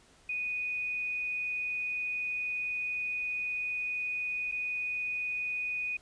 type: tone with dropouts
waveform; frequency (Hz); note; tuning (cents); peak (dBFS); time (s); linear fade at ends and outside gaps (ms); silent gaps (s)
sine; 2479; D#7; -7; -31; 0.29-5.97; 5; 4.515-4.521
effects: pink hiss -61 dBFS RMS until 6.01 s + resampled to 22050 Hz